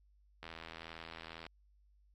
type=click train; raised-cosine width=0.3 ms; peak=-30 dBFS; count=86; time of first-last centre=0.43-1.465 s; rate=82.1 Hz; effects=added 50 Hz sine -65 dBFS peak until 2.14 s + AAC 48 kbps